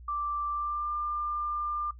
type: tone with pitch glide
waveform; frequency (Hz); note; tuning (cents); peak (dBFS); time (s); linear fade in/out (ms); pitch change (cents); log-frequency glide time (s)
sine; 1174.7 to 1195.9; D6 to D6; 0 to +31; -29; 0.08-1.91; 5; +31; 0.5-0.92
effects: noise-tail reverb RT60 0.1 s tail -18 dB re dry + added 60 Hz sine -45 dBFS peak until 1.99 s